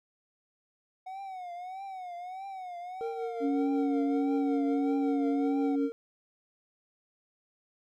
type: tone with vibrato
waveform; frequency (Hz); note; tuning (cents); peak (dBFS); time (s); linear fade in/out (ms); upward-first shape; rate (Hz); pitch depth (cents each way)
triangle; 740; F#5; 0; -36; 1.06-5.76; 10; triangle; 1.6; 120
type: tone with tremolo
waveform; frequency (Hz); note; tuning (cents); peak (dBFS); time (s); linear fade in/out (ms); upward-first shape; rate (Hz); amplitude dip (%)
triangle; 460; A#4; -23; -29; 3.01-5.92; 0; triangle; 5.4; 60
type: tone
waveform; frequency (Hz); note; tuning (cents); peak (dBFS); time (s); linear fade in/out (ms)
sine; 279.5; C#4; +14; -26; 3.4-5.9; 50
effects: none